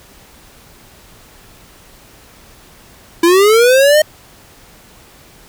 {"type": "linear sweep", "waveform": "square", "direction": "up", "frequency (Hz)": [329.6, 622.3], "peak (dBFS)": -7, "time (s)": [3.23, 4.02], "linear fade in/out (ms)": 5, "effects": ["pink hiss -43 dBFS RMS until 5.48 s"]}